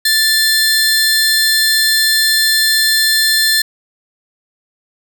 sawtooth tone pair together, 1760 / 4189 Hz, A6 / C8, 0 / +1 cents, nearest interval octave + minor third, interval 1501 cents, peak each -10 dBFS, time 0.05-3.62 s, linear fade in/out 5 ms, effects none

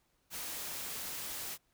white noise, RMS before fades -41 dBFS, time 0.3-1.58 s, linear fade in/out 50 ms, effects pink hiss -75 dBFS RMS until 1.73 s

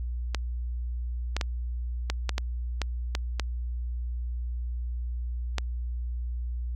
clicks, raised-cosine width 0.2 ms, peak -11 dBFS, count 10, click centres 0.347 / 1.366 / 1.412 / 2.1 / 2.293 / 2.381 / 2.817 / 3.151 / 3.397 / 5.583 s, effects added 60 Hz sine -29 dBFS peak until 6.75 s

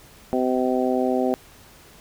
harmonic tone, 127.8 Hz, C3, 40 cents flat, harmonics 2 / 3 / 4 / 5 / 6, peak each -23 / -25 / -26 / -27 / -28 dBFS, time 0.33-1.34 s, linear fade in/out 0 ms, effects pink hiss -49 dBFS RMS until 2 s

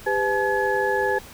sine tone cluster, 398.8 / 504 / 858 / 1695 Hz, G4 / B4 / A5 / G#6, +30 / +35 / -44 / +35 cents, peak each -25 dBFS, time 0.06-1.19 s, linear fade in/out 10 ms, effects pink hiss -43 dBFS RMS until 1.33 s

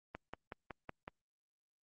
click train, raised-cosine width 0.5 ms, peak -28 dBFS, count 6, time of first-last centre 0.15-1.079 s, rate 5.38 Hz, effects Opus 24 kbps

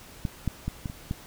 clicks, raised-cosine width 5 ms, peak -15 / -13 / -16 / -19 / -25 / -16 dBFS, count 6, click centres 0.252 / 0.477 / 0.68 / 0.858 / 0.899 / 1.111 s, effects pink hiss -48 dBFS RMS until 1.26 s

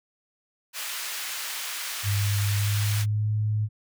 pink high-pass noise, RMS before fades -33 dBFS, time 0.73-3.06 s, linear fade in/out 50 ms, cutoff 1600 Hz, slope 12 dB/octave
sine tone with pitch glide, 101.3 to 106.77 Hz, G#2 to G#2, -43 to +48 cents, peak -22 dBFS, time 2.03-3.69 s, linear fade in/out 50 ms, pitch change +91 cents, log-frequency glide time 2.43-3.29 s
effects none

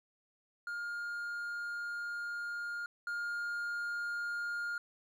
triangle tone pair in turn, 1414 / 1414 Hz, F6 / F6, +21 / +21 cents, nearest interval unison, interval 0 cents, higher neither, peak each -35 / -33 dBFS, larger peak second, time 0.67-2.86 / 3.07-4.78 s, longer first, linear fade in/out 2 ms, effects none

